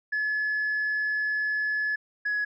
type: tone pair in turn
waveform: sine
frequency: 1711 / 1682.6 Hz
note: A6 / G#6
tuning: -49 / +22 cents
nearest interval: unison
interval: 29 cents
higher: first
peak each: -23 dBFS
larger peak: neither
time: 0.12-1.96 / 2.25-2.45 s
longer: first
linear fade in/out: 10 ms
effects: tanh soft clip ceiling -22 dBFS